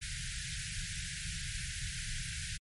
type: band-stop noise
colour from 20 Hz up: pink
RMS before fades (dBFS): -39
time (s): 0.01-2.58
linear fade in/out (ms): 20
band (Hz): 170 to 1500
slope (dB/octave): 96
effects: MP3 48 kbps